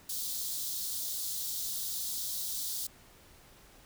white high-pass noise, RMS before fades -36 dBFS, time 0.09-2.87 s, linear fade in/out 5 ms, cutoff 3500 Hz, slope 48 dB/octave, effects pink hiss -58 dBFS RMS until 3.85 s

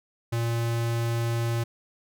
square tone, 116.54 Hz, A#2, in tune, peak -25 dBFS, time 0.32-1.64 s, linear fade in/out 10 ms, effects none

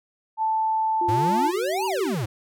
sine tone, 880 Hz, A5, in tune, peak -20 dBFS, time 0.37-1.52 s, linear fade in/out 50 ms
sine tone with pitch glide, 348.4 to 382.1 Hz, F4 to G4, -4 to -44 cents, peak -27 dBFS, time 1.01-2.15 s, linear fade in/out 5 ms, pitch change +160 cents, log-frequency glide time 1.34-1.77 s
square exponential two-way sweep, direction up then down, 98 to 981 to 98 Hz, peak -25 dBFS, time 1.08-2.26 s, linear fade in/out 10 ms, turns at 1.86 s
effects none

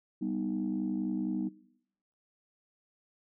sine chord, G augmented, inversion none, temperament equal, 196 / 246.9 / 311.1 Hz, G3 / B3 / D#4, 0 / 0 / 0 cents, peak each -34 dBFS, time 0.21-1.49 s, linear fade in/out 10 ms, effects noise-tail reverb RT60 0.8 s tail -21 dB re dry + tanh soft clip ceiling -23 dBFS

